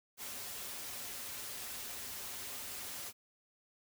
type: noise with comb filter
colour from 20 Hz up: white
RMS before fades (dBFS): -44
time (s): 0.17-3.13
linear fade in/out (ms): 50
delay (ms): 6.2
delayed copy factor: -0.5
effects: none